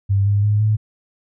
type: tone with pitch steps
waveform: sine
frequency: 98.9 / 101.68 / 104.54 / 107.48 Hz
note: G2 / G#2 / G#2 / A2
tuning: +16 / -36 / +12 / -40 cents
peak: -13 dBFS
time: 0.09-0.77 s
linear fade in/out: 20 ms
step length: 170 ms
effects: none